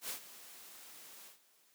white noise with ADSR envelope, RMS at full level -39 dBFS, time 0.01-1.39 s, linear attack 83 ms, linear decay 100 ms, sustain -15 dB, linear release 130 ms, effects white hiss -69 dBFS RMS until 1.74 s + high-pass 200 Hz 12 dB/octave

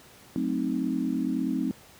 sine chord, F# diminished seventh, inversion none, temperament equal, 185 / 220 / 261.6 / 311.1 Hz, F#3 / A3 / C4 / Eb4, 0 / 0 / 0 / 0 cents, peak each -33 / -32 / -28 / -31 dBFS, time 0.36-1.71 s, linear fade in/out 0 ms, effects pink hiss -52 dBFS RMS until 1.99 s + high-pass 80 Hz 12 dB/octave

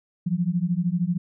sine beating tone pair, 169 / 182 Hz, E3 / F#3, +43 / -28 cents, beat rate 13 Hz, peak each -24 dBFS, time 0.26-1.18 s, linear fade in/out 10 ms, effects none

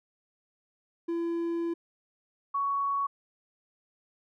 triangle / sine tone pair in turn, 337.4 / 1117.6 Hz, E4 / C#6, +40 / +14 cents, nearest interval octave + major sixth, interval 2074 cents, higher second, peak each -26 dBFS, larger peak neither, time 1.08-1.74 / 2.54-3.07 s, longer first, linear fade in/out 10 ms, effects none

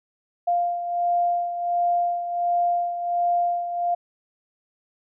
sine beating tone pair, 698.5 / 699.9 Hz, F5 / F5, 0 / +4 cents, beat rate 1.4 Hz, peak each -21 / -28 dBFS, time 0.47-3.95 s, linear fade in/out 10 ms, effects none

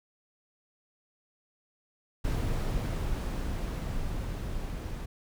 brown noise with level ramp, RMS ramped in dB -29 to -36 dBFS, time 2.24-5.06 s, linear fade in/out 10 ms, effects none

